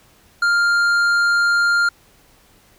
triangle tone with tanh clipping, 1400 Hz, F6, 4 cents sharp, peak -15 dBFS, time 0.42-1.89 s, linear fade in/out 5 ms, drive 13 dB, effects pink hiss -53 dBFS RMS until 2.78 s

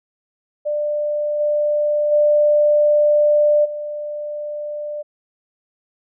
sine tone with level steps, 594 Hz, D5, 20 cents sharp, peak -18 / -15 / -11 / -24 dBFS, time 0.65-5.03 s, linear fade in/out 20 ms, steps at 1.39 / 2.11 / 3.64 s, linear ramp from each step 20 ms, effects none

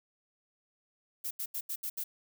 violet noise bursts at uneven times, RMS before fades -36 dBFS, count 6, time 1.24-1.31 / 1.39-1.46 / 1.54-1.61 / 1.69-1.76 / 1.83-1.9 / 1.97-2.04 s, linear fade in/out 10 ms, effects none

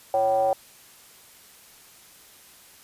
triangle ring-modulated tone, 106.4 Hz, G#2, 42 cents sharp, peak -14 dBFS, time 0.14-0.53 s, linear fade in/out 0 ms, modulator 662 Hz, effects white hiss -51 dBFS RMS until 2.83 s + resampled to 32000 Hz

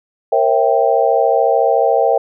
sine chord, A# diminished seventh, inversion none, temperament equal with one note detuned, 466.2 / 540.1 / 659.3 / 784 Hz, A#4 / C#5 / E5 / G5, 0 / -45 / 0 / 0 cents, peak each -16 dBFS, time 0.32-2.18 s, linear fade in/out 5 ms, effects none

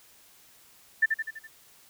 sine tone with echo, 1777 Hz, A6, 17 cents sharp, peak -17 dBFS, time 1.02-1.06 s, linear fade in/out 10 ms, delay 83 ms, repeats 5, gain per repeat -5 dB, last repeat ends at 1.475 s, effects white hiss -57 dBFS RMS until 1.89 s

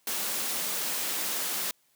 white high-pass noise, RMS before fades -31 dBFS, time 0.07-1.71 s, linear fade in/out 2 ms, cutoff 160 Hz, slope 96 dB/octave, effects white hiss -68 dBFS RMS until 1.95 s + high-pass 100 Hz 12 dB/octave

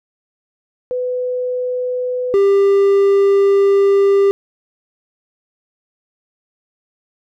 sine / triangle tone pair in turn, 500 / 396.9 Hz, B4 / G4, +21 / +22 cents, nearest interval major third, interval 399 cents, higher first, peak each -17 / -7 dBFS, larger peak second, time 0.91-2.34 / 2.34-4.31 s, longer second, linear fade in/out 0 ms, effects none

